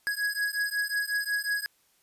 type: beating tone pair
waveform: square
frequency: 1661.2 / 1666.7 Hz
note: G#6 / G#6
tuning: 0 / +6 cents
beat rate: 5.5 Hz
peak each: -31 dBFS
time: 0.07-1.66 s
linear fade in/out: 0 ms
effects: white hiss -67 dBFS RMS until 2.02 s + resampled to 32000 Hz